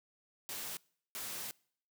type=noise bursts at uneven times; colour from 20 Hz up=white; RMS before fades=-42 dBFS; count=2; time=0.49-0.77 / 1.15-1.51 s; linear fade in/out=0 ms; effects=noise-tail reverb RT60 0.6 s tail -25 dB re dry + high-pass 100 Hz 12 dB/octave